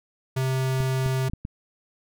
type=tone; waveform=square; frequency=131.3 Hz; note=C3; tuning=6 cents sharp; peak=-23 dBFS; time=0.36-1.29 s; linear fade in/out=10 ms
type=clicks; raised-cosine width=5 ms; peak=-19 dBFS; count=5; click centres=0.804 / 1.062 / 1.297 / 1.335 / 1.451 s
effects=none